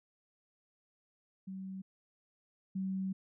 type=tone pair in turn; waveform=sine; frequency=190.5 / 190.5 Hz; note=G3 / G3; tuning=-49 / -49 cents; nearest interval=unison; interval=0 cents; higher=neither; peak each=-40 / -33 dBFS; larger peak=second; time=1.47-1.82 / 2.75-3.13 s; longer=second; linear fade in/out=10 ms; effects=none